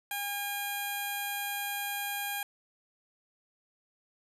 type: tone with low-pass filter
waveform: 15% pulse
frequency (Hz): 810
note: G#5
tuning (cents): -43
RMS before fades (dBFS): -35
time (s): 0.11-2.43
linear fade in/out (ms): 2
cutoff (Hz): 12000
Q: 6.5
effects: none